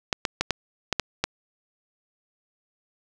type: clicks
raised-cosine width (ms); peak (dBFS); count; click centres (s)
0.2; -5; 7; 0.128 / 0.252 / 0.41 / 0.507 / 0.927 / 0.997 / 1.24
effects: none